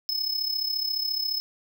square tone with amplitude modulation, 5200 Hz, E8, 24 cents flat, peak -23 dBFS, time 0.09-1.4 s, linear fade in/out 0 ms, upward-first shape sine, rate 34.4 Hz, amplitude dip 70%, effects none

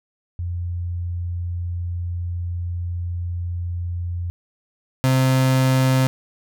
sine / 35% pulse tone pair in turn, 87.31 / 130.82 Hz, F2 / C3, 0 / 0 cents, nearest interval perfect fifth, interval 700 cents, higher second, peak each -23 / -13 dBFS, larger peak second, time 0.39-4.3 / 5.04-6.07 s, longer first, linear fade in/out 0 ms, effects none

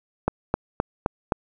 click train, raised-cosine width 1 ms, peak -6 dBFS, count 5, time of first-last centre 0.28-1.322 s, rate 3.84 Hz, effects none

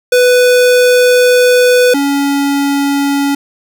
square tone pair in turn, 496.2 / 281.1 Hz, B4 / C#4, +8 / +24 cents, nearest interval minor seventh, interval 984 cents, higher first, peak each -6 / -11 dBFS, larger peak first, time 0.12-1.94 / 1.94-3.35 s, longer first, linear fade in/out 5 ms, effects none

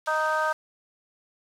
pink band-pass noise, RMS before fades -46 dBFS, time 0.06-0.53 s, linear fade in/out 0 ms, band 2300 to 7000 Hz, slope 12 dB/octave
harmonic tone, 311.1 Hz, D#4, in tune, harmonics 2 / 3 / 4 / 5, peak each -28 / -28 / -28 / -28 dBFS, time 0.07-0.53 s, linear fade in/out 10 ms
effects none

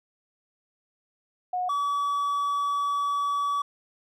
sine / triangle tone pair in turn, 727 / 1142.6 Hz, F#5 / D6, -31 / -48 cents, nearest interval minor sixth, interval 783 cents, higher second, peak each -25 / -22 dBFS, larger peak second, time 1.53-1.69 / 1.69-3.62 s, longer second, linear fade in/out 5 ms, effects none

